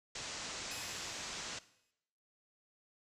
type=low-pass noise; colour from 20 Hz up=white; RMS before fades=-44 dBFS; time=0.15-1.59 s; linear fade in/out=5 ms; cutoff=7500 Hz; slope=48 dB/octave
type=tone with exponential decay; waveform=10% pulse; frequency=2536 Hz; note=D#7; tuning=32 cents sharp; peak=-35 dBFS; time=0.71-1.91 s; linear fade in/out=2 ms; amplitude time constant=260 ms
effects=noise-tail reverb RT60 0.8 s tail -18 dB re dry + low-pass 12000 Hz 12 dB/octave